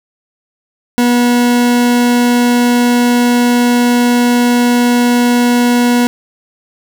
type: tone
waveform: 40% pulse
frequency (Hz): 242.4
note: B3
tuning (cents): -32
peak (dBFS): -7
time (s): 0.98-6.07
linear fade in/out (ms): 0
effects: none